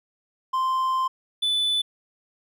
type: tone pair in turn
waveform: triangle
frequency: 1043 / 3490 Hz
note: C6 / A7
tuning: -6 / -15 cents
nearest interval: octave + major sixth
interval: 2091 cents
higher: second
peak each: -19 dBFS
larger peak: neither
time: 0.53-1.08 / 1.42-1.82 s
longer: first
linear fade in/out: 10 ms
effects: none